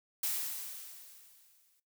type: noise with exponential decay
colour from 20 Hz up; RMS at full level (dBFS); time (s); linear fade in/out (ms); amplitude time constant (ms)
blue; -32; 0.23-1.8; 5; 340
effects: noise-tail reverb RT60 0.2 s tail -17 dB re dry